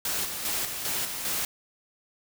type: noise with tremolo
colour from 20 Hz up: white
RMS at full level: -29 dBFS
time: 0.05-1.45 s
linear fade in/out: 2 ms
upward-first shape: square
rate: 2.5 Hz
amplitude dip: 45%
effects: none